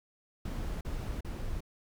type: noise bursts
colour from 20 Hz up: brown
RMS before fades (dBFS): -36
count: 3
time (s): 0.45-1.606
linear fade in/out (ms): 5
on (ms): 360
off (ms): 38
effects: none